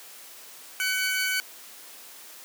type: tone pair together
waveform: sawtooth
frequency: 1506 / 2256 Hz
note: F#6 / C#7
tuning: +30 / +30 cents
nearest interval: perfect fifth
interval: 700 cents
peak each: -23 / -25 dBFS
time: 0.8-1.4 s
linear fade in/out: 0 ms
effects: white hiss -46 dBFS RMS until 2.44 s + high-pass 300 Hz 12 dB/octave